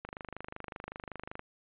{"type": "click train", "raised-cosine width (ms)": 0.5, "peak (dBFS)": -25, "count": 35, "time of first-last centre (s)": [0.05, 1.394], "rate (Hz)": 25.3, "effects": ["resampled to 8000 Hz"]}